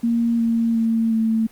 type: tone with pitch steps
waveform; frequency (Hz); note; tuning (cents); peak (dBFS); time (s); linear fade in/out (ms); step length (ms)
sine; 233.1 / 229.8 / 226.5 / 223.2; A#3 / A#3 / A#3 / A3; 0 / -25 / -50 / +25; -16; 0.03-1.47; 10; 360
effects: pink hiss -50 dBFS RMS until 1.51 s + Opus 48 kbps